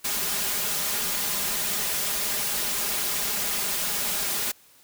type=noise with comb filter; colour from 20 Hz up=white; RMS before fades=-27 dBFS; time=0.04-4.52 s; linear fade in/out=10 ms; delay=4.9 ms; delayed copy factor=+0.7; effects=white hiss -56 dBFS RMS until 4.83 s